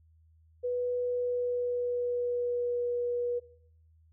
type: tone with pitch glide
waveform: sine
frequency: 492.1 to 483.9 Hz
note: B4 to B4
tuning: -6 to -35 cents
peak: -28 dBFS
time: 0.63-3.4 s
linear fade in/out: 20 ms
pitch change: -29 cents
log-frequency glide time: 0.97-2.85 s
effects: noise-tail reverb RT60 0.6 s tail -19 dB re dry + added 80 Hz sine -59 dBFS peak until 4.12 s